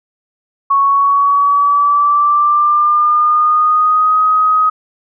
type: tone with pitch glide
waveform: sine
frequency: 1108.7 to 1258.9 Hz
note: C#6 to D#6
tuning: 0 to +20 cents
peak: -8 dBFS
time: 0.7-4.7 s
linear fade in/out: 10 ms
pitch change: +220 cents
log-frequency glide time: 0.81-4.2 s
effects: none